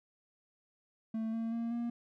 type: tone with pitch steps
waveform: triangle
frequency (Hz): 222.6 / 227 / 231.5 / 236.1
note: A3 / A#3 / A#3 / A#3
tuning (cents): +20 / -46 / -12 / +22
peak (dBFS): -31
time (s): 1.14-1.9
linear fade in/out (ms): 5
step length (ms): 190
effects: none